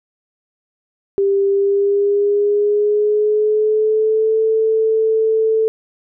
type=tone with pitch glide; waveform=sine; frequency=395.7 to 441.6 Hz; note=G4 to A4; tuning=+16 to +6 cents; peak=-12 dBFS; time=1.18-5.68 s; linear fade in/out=0 ms; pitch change=+190 cents; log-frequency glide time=1.48-4.4 s; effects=none